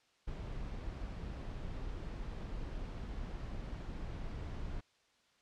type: noise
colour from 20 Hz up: brown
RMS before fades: -42 dBFS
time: 0.27-4.81 s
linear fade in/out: 10 ms
effects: white hiss -71 dBFS RMS until 5.41 s + low-pass 5000 Hz 12 dB/octave